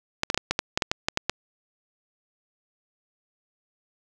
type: clicks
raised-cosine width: 0.2 ms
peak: -5 dBFS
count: 12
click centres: 0.234 / 0.301 / 0.345 / 0.376 / 0.51 / 0.591 / 0.775 / 0.822 / 0.915 / 1.085 / 1.174 / 1.296 s
effects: none